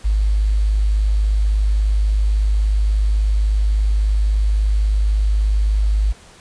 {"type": "tone with quantisation", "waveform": "sine", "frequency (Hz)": 51.8, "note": "G#1", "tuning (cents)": -4, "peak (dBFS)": -13, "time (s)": [0.04, 6.13], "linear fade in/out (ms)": 20, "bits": 7, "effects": ["pink hiss -45 dBFS RMS until 6.4 s", "resampled to 22050 Hz"]}